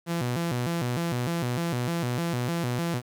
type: tone with vibrato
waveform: sawtooth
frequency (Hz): 144.2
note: D3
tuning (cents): -31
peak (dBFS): -22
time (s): 0.06-3.02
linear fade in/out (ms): 50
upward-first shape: square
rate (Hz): 3.3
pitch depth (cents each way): 280
effects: 9-bit